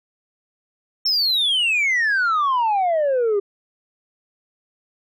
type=exponential sweep; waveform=sine; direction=down; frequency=5450 to 392 Hz; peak=-14 dBFS; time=1.05-3.4 s; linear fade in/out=10 ms; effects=tanh soft clip ceiling -15 dBFS